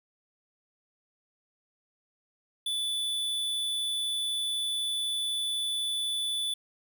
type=tone; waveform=square; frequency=3476 Hz; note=A7; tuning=22 cents flat; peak=-29 dBFS; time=2.66-6.54 s; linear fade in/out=5 ms; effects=none